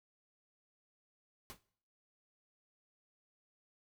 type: noise with exponential decay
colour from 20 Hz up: pink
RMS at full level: -44 dBFS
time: 1.5-1.61 s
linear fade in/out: 0 ms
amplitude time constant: 23 ms
effects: noise-tail reverb RT60 0.6 s tail -20 dB re dry